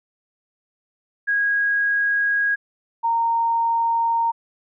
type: tone pair in turn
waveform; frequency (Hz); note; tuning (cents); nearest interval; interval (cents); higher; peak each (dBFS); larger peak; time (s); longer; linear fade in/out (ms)
sine; 1645 / 923.2; G#6 / A#5; -17 / -17; minor seventh; 1000; first; -17; neither; 1.27-2.56 / 3.03-4.32; neither; 20
effects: none